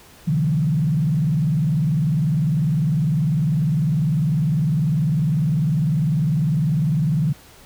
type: tone with vibrato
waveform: sine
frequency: 153.9 Hz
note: D#3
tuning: 19 cents flat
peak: -16 dBFS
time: 0.27-7.33 s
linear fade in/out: 10 ms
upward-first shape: square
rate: 20 Hz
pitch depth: 200 cents each way
effects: pink hiss -47 dBFS RMS until 7.65 s